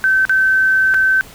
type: tone with dropouts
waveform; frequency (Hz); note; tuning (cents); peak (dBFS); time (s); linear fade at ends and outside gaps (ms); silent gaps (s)
sine; 1540; G6; -31; -10; 0.04-1.21; 0; 0.252-0.295 / 0.94-0.944
effects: pink hiss -39 dBFS RMS until 1.34 s